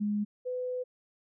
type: tone pair in turn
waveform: sine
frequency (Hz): 207.7 / 502.1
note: G#3 / B4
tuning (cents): 0 / +29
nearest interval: octave + minor third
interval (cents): 1529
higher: second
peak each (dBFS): -27 / -31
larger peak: first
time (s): 0-0.25 / 0.45-0.84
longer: second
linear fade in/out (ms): 20
effects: none